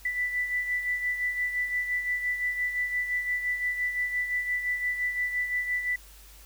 sine beating tone pair, 1979 / 1984.8 Hz, B6 / B6, +3 / +8 cents, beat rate 5.8 Hz, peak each -27 / -35 dBFS, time 0.05-5.96 s, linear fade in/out 5 ms, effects added 50 Hz sine -50 dBFS peak until 6.45 s + white hiss -53 dBFS RMS until 6.45 s

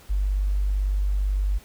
sine tone, 49 Hz, G1, in tune, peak -20 dBFS, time 0.09-1.59 s, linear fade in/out 20 ms, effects pink hiss -51 dBFS RMS until 1.64 s

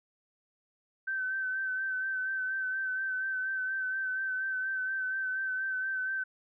sine tone with vibrato, 1537 Hz, G6, 35 cents flat, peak -30 dBFS, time 1.07-6.24 s, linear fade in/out 10 ms, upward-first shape sine, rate 4.2 Hz, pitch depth 29 cents each way, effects none

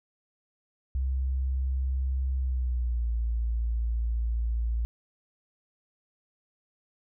sine tone with pitch glide, 65.5 to 57.35 Hz, C2 to A#1, +2 to -28 cents, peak -25 dBFS, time 0.95-4.85 s, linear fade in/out 0 ms, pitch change -230 cents, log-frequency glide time 2.36-3.12 s, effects none

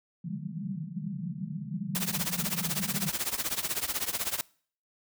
white band-pass noise, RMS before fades -36 dBFS, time 0.24-3.1 s, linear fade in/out 10 ms, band 140 to 210 Hz, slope 96 dB/octave
white noise with tremolo, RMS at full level -28 dBFS, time 1.95-4.41 s, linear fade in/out 0 ms, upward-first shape triangle, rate 16 Hz, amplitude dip 95%
effects noise-tail reverb RT60 0.5 s tail -24 dB re dry

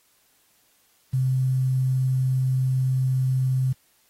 sine tone with quantisation, 130.2 Hz, C3, 8 cents flat, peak -19 dBFS, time 1.13-3.73 s, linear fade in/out 10 ms, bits 8, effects white hiss -63 dBFS RMS until 4.09 s + AAC 48 kbps

